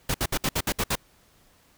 pink noise bursts, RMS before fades -25 dBFS, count 8, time 0.09-0.955 s, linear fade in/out 5 ms, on 53 ms, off 63 ms, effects pink hiss -60 dBFS RMS until 1.77 s

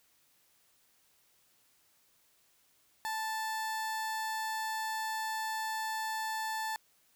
30% pulse tone, 880 Hz, A5, in tune, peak -31 dBFS, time 3.05-6.76 s, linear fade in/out 0 ms, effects white hiss -69 dBFS RMS until 7.15 s

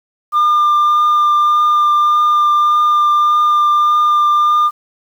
sine tone with vibrato, 1200 Hz, D6, 37 cents sharp, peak -6 dBFS, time 0.32-4.71 s, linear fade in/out 50 ms, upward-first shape triangle, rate 1.7 Hz, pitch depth 12 cents each way, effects tanh soft clip ceiling -8 dBFS + 7-bit

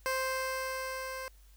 15% pulse tone with level ramp, 523.3 Hz, C5, in tune, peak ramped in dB -23 to -32 dBFS, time 0.06-1.28 s, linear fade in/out 0 ms, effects added 50 Hz sine -55 dBFS peak until 1.56 s + white hiss -66 dBFS RMS until 1.56 s

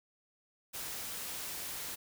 white noise, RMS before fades -41 dBFS, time 0.73-1.96 s, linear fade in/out 20 ms, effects none

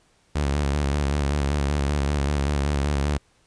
sawtooth tone with vibrato, 71.5 Hz, D2, 46 cents flat, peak -17 dBFS, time 0.35-3.18 s, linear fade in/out 10 ms, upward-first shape square, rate 5.2 Hz, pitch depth 50 cents each way, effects pink hiss -62 dBFS RMS until 3.46 s + resampled to 22050 Hz

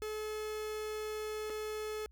45% pulse tone with dropouts, 429.2 Hz, A4, 43 cents flat, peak -37 dBFS, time 0.02-2.06 s, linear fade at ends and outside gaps 0 ms, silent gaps 1.498-1.502 s, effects added 60 Hz sine -57 dBFS peak until 2.11 s

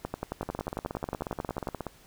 two click trains, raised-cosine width 1 ms, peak -17 / -19 dBFS, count 19 / 25, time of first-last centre 0.05-1.672 / 0.43-1.867 s, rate 11.1 / 16.7 Hz, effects pink hiss -57 dBFS RMS until 2.06 s

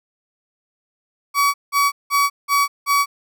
35% pulse tone bursts, 1135 Hz, C#6, 41 cents sharp, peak -12 dBFS, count 5, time 1.34-3.06 s, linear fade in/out 50 ms, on 200 ms, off 180 ms, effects none

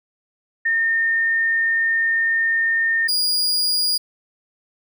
sine / 40% pulse tone pair in turn, 1822 / 4864 Hz, A#6 / D#8, -40 / -40 cents, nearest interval octave + perfect fourth, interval 1700 cents, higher second, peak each -16 dBFS, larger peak neither, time 0.65-3.08 / 3.08-3.98 s, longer first, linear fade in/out 10 ms, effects none

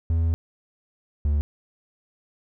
triangle tone pair in turn, 82.41 / 73.42 Hz, E2 / D2, 0 / 0 cents, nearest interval major second, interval 200 cents, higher first, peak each -17 dBFS, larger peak neither, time 0.1-0.34 / 1.25-1.41 s, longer first, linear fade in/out 0 ms, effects none

